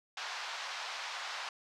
pink band-pass noise, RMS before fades -41 dBFS, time 0.17-1.49 s, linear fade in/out 2 ms, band 790 to 5500 Hz, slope 24 dB/octave, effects none

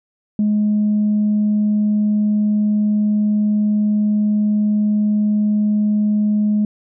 sine tone, 210 Hz, G#3, 19 cents sharp, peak -12 dBFS, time 0.39-6.65 s, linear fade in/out 2 ms, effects tanh soft clip ceiling -10 dBFS

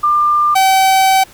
sine / 45% pulse tone pair in turn, 1195 / 766.3 Hz, D6 / G5, +30 / -40 cents, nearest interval minor sixth, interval 770 cents, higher first, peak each -9 / -8 dBFS, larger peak second, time 0.03-0.55 / 0.55-1.24 s, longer second, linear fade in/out 10 ms, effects pink hiss -41 dBFS RMS until 1.33 s

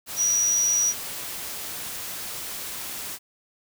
sine tone in noise, 5800 Hz, F#8, 35 cents flat, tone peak -19 dBFS, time 0.16-0.94 s, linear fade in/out 50 ms, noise white, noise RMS -34 dBFS, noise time 0.06-3.19 s, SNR +12 dB, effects none

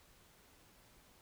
silence, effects pink hiss -65 dBFS RMS until 1.21 s

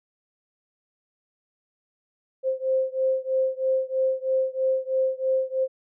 sine beating tone pair, 523.3 / 526.4 Hz, C5 / C5, 0 / +10 cents, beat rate 3.1 Hz, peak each -24 / -25 dBFS, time 2.43-5.68 s, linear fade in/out 50 ms, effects none

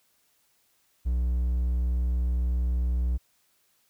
triangle tone with hard clipping, 61.74 Hz, B1, in tune, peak -24 dBFS, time 1.05-3.18 s, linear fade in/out 20 ms, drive 6 dB, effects white hiss -68 dBFS RMS until 3.89 s

